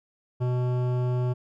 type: tone with hard clipping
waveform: triangle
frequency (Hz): 124.5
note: B2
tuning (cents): +14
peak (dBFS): -25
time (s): 0.4-1.34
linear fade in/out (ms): 20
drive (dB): 18
effects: none